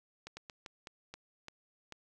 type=slowing click train; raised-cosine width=0.2 ms; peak=-28 dBFS; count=8; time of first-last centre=0.27-1.923 s; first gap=100 ms; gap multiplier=1.28; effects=none